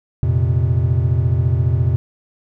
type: chord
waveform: triangle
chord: F suspended fourth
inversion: none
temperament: just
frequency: 87.31 / 116.41 / 130.96 Hz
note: F2 / Bb2 / C3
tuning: 0 / -2 / +2 cents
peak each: -16 dBFS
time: 0.23-1.96 s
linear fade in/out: 0 ms
effects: none